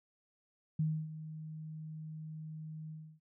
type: tone with ADSR envelope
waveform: sine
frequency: 156.4 Hz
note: D#3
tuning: 9 cents sharp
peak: -28 dBFS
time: 0.79-3.2 s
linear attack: 6 ms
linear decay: 280 ms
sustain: -14 dB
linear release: 300 ms
effects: none